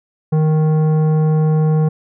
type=tone with tanh clipping; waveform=triangle; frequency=155.56 Hz; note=D#3; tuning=in tune; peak=-13 dBFS; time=0.32-1.89 s; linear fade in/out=10 ms; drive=16 dB; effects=none